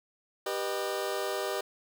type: chord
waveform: sawtooth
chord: G augmented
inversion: none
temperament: just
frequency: 392 / 490 / 612.5 Hz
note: G4 / B4 / D#5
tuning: 0 / -14 / -27 cents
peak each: -30 / -32 / -31 dBFS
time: 0.46-1.61 s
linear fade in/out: 5 ms
effects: none